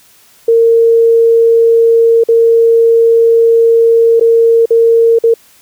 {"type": "tone with dropouts", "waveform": "sine", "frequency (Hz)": 459.4, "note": "A#4", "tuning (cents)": -25, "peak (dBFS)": -4, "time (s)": [0.48, 5.34], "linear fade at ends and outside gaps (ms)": 5, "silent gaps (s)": [[2.238, 2.286], [4.198, 4.209], [4.657, 4.705], [5.188, 5.237]], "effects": ["white hiss -45 dBFS RMS until 5.61 s"]}